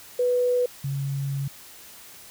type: tone pair in turn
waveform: sine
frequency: 493.6 / 138.51 Hz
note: B4 / C#3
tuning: -1 / -1 cents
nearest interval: octave + minor seventh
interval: 2200 cents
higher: first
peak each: -19 / -25 dBFS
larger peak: first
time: 0.19-0.66 / 0.84-1.48 s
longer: second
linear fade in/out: 5 ms
effects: white hiss -46 dBFS RMS until 2.3 s

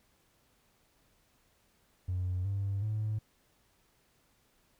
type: tone with pitch steps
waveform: triangle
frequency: 91.3 / 98.99 / 107.33 Hz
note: F#2 / G2 / A2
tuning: -23 / +17 / -43 cents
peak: -27 dBFS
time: 2.08-3.19 s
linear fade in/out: 10 ms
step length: 370 ms
effects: tanh soft clip ceiling -27 dBFS + pink hiss -70 dBFS RMS until 4.79 s

